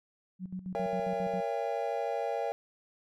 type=tone with tremolo; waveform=sine; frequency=185 Hz; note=F#3; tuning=in tune; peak=-34 dBFS; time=0.39-1.43 s; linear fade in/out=50 ms; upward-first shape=square; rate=7.4 Hz; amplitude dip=75%
type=chord; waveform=triangle; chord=A# diminished seventh; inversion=none; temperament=just; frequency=466.2 / 559.4 / 671.3 / 805.5 Hz; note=A#4 / C#5 / E5 / G5; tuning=0 / +16 / +31 / +47 cents; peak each=-34 dBFS; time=0.75-2.52 s; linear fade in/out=0 ms
effects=none